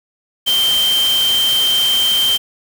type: tone in noise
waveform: sine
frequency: 3136 Hz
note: G7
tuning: in tune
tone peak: -12 dBFS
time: 0.46-2.38 s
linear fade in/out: 20 ms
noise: white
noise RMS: -23 dBFS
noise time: 0.46-2.38 s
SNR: +8 dB
effects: none